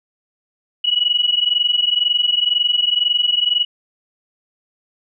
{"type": "tone pair together", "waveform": "sine", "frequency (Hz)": [2915, 2937], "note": ["F#7", "F#7"], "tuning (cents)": [-26, -13], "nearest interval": "unison", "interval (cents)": 13, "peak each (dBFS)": [-17, -17], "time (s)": [0.84, 3.65], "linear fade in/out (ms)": 10, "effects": []}